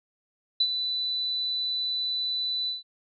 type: tone with ADSR envelope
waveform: sine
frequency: 3985 Hz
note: B7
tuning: 15 cents sharp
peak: -18 dBFS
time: 0.6-2.83 s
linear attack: 6 ms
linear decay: 61 ms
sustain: -8 dB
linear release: 150 ms
effects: none